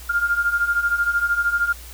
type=beating tone pair; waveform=sine; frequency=1396.9 / 1409.9 Hz; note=F6 / F6; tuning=0 / +16 cents; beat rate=13 Hz; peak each=-23 / -19 dBFS; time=0.09-1.73 s; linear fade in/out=10 ms; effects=added 60 Hz sine -38 dBFS peak until 1.93 s + white hiss -42 dBFS RMS until 1.93 s